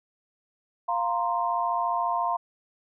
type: chord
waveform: sine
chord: F suspended fourth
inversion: none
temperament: equal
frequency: 698.5 / 932.3 / 1046.5 Hz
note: F5 / Bb5 / C6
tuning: 0 / 0 / 0 cents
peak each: -28 dBFS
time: 0.88-2.37 s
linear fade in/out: 10 ms
effects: none